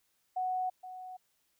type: tone with echo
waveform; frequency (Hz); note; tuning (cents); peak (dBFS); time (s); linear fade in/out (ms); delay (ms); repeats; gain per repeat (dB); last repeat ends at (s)
sine; 740; F#5; 0; -30; 0.36-0.7; 10; 470; 1; -12; 1.17
effects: white hiss -75 dBFS RMS until 1.59 s